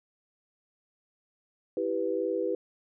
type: chord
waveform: sine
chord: E minor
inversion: none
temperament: equal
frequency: 329.6 / 392 / 493.9 Hz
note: E4 / G4 / B4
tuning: 0 / 0 / 0 cents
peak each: -33 / -31 / -30 dBFS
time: 1.77-2.55 s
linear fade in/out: 2 ms
effects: none